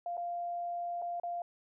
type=tone with dropouts; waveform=sine; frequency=696 Hz; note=F5; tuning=6 cents flat; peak=-34 dBFS; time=0.06-1.42 s; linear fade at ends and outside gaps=2 ms; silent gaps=0.17-0.177 / 1.018-1.022 / 1.199-1.234 s; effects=none